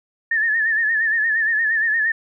sine tone with vibrato, 1779 Hz, A6, 19 cents sharp, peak -16 dBFS, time 0.31-2.12 s, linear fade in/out 5 ms, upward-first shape sine, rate 8.6 Hz, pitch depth 77 cents each way, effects none

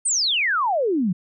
sine exponential sweep, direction down, 9090 to 167 Hz, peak -18 dBFS, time 0.05-1.13 s, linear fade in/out 10 ms, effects none

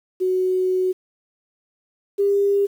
sine tone pair in turn, 370.6 / 400.9 Hz, F#4 / G4, +3 / +39 cents, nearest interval minor second, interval 136 cents, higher second, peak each -17 / -15 dBFS, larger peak second, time 0.2-0.93 / 2.18-2.67 s, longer first, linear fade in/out 20 ms, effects 8-bit

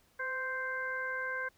harmonic tone with a mistuned harmonic, 522 Hz, C5, 4 cents flat, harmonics 1 / 2 / 3 / 4, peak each -42 / -42 / -35 / -44 dBFS, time 0.19-1.49 s, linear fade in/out 10 ms, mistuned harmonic 1, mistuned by -30 cents, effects pink hiss -68 dBFS RMS until 1.57 s

